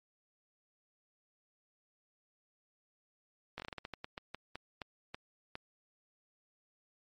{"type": "slowing click train", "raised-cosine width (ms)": 0.3, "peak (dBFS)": -25, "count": 16, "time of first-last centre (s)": [3.58, 5.554], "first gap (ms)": 18, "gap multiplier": 1.25, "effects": ["MP3 48 kbps"]}